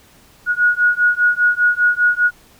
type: beating tone pair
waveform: sine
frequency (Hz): 1449 / 1454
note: F#6 / F#6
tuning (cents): -37 / -31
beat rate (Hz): 5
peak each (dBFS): -15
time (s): 0.46-2.31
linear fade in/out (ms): 50
effects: pink hiss -49 dBFS RMS until 2.59 s